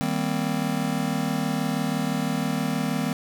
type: chord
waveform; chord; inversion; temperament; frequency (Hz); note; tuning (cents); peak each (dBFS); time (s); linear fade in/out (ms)
square; C minor seventh; first; just; 156.98 / 196.22 / 235.5 / 261.6; Eb3 / G3 / Bb3 / C4; +16 / +2 / +18 / 0; -30; 0.01-3.13; 0
effects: none